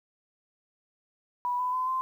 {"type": "tone with pitch steps", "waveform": "sine", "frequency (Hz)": [981, 999.9, 1019.1, 1038.7], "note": ["B5", "B5", "C6", "C6"], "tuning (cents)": [-12, 21, -46, -13], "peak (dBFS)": -26, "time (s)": [1.45, 2.01], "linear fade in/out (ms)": 0, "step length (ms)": 140, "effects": ["10-bit"]}